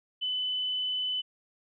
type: tone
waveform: sine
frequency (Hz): 3010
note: F#7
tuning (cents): +29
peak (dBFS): -28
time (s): 0.21-1.22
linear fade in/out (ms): 20
effects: none